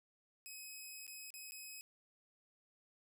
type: tone with dropouts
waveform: 10% pulse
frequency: 2542 Hz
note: D#7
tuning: 36 cents sharp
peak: -40 dBFS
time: 0.46-1.81 s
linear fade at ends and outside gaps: 0 ms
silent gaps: 1.067-1.078 / 1.304-1.34 / 1.51-1.52 s
effects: none

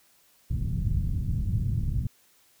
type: low-pass noise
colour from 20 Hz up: white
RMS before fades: -27 dBFS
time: 0.5-2.07 s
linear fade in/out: 5 ms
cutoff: 140 Hz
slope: 24 dB/octave
effects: white hiss -62 dBFS RMS until 2.6 s

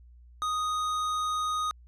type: tone with tanh clipping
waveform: sine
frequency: 1244.5 Hz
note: D#6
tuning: in tune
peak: -29 dBFS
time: 0.42-1.71 s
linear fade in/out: 0 ms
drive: 14 dB
effects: added 60 Hz sine -50 dBFS peak until 1.87 s + resampled to 32000 Hz

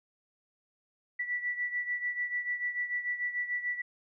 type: beating tone pair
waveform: sine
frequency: 1958 / 1964.8 Hz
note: B6 / B6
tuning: -15 / -9 cents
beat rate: 6.8 Hz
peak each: -32 / -37 dBFS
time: 1.19-3.82 s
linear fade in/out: 10 ms
effects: none

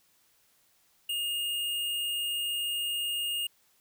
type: tone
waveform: square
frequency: 2839 Hz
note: F7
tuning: 28 cents sharp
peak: -30 dBFS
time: 1.09-3.47 s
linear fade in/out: 5 ms
effects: white hiss -67 dBFS RMS until 3.8 s

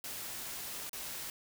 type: noise with dropouts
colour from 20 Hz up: white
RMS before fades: -42 dBFS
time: 0.04-1.3 s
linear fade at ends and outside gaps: 1 ms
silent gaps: 0.894-0.931 s
effects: none

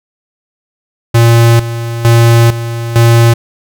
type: tone with tremolo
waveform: square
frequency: 116.54 Hz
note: A#2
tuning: in tune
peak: -4 dBFS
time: 1.14-3.34 s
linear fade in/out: 10 ms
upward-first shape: square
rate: 1.1 Hz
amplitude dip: 75%
effects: none

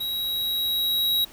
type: tone with level ramp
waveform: square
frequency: 3843 Hz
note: B7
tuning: 48 cents flat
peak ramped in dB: -27 to -20 dBFS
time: 0-1.25 s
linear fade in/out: 10 ms
effects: pink hiss -48 dBFS RMS until 1.32 s

